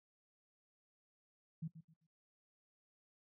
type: tone with echo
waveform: sine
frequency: 161.3 Hz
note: E3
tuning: 37 cents flat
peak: -39 dBFS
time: 1.62-1.68 s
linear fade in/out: 10 ms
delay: 130 ms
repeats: 3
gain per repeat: -12 dB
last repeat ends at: 2.07 s
effects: noise-tail reverb RT60 0.1 s tail -17 dB re dry